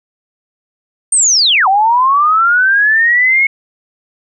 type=linear two-way sweep; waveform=sine; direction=down then up; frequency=8860 to 748 to 2194 Hz; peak=-7 dBFS; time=1.12-3.47 s; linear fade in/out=5 ms; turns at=1.68 s; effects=none